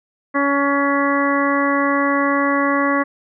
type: harmonic tone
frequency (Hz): 281.1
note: C#4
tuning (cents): +24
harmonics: 1 / 2 / 3 / 4 / 5 / 6 / 7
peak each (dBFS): -19 / -22 / -29 / -20 / -29 / -25 / -24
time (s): 0.34-3.04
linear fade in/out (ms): 20
effects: none